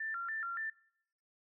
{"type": "tone with vibrato", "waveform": "sine", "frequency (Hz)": 1564, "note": "G6", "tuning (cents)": -4, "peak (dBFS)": -36, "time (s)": [0, 0.7], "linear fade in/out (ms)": 5, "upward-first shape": "square", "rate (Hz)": 3.5, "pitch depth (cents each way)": 220, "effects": ["noise-tail reverb RT60 0.7 s tail -22 dB re dry"]}